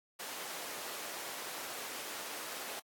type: high-pass noise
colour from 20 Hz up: pink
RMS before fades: -43 dBFS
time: 0.19-2.8 s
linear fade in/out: 10 ms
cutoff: 480 Hz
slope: 12 dB/octave
effects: AAC 64 kbps